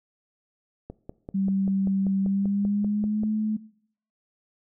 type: click train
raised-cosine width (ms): 2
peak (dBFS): -23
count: 13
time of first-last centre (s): 0.9-3.235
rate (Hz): 5.14
type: tone with pitch glide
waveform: sine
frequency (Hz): 194 to 215.3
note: G3 to A3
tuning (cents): -18 to -37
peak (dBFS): -22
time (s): 1.34-3.57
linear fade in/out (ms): 10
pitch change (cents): +181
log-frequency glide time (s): 2.21-3.3
effects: noise-tail reverb RT60 0.6 s tail -20 dB re dry